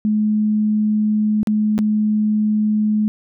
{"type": "tone with dropouts", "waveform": "sine", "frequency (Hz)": 212.9, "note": "G#3", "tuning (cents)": 43, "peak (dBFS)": -14, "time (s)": [0.05, 3.08], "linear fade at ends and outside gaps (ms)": 0, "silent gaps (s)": [[1.431, 1.472], [1.78, 1.789]], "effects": []}